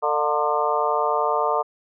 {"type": "harmonic tone with a mistuned harmonic", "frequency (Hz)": 150, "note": "D3", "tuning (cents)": 37, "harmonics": [3, 4, 5, 6, 7, 8], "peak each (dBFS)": [-26, -26, -26, -26, -26, -26], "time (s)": [0.02, 1.63], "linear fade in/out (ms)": 20, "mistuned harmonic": 5, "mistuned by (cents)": -63, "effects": []}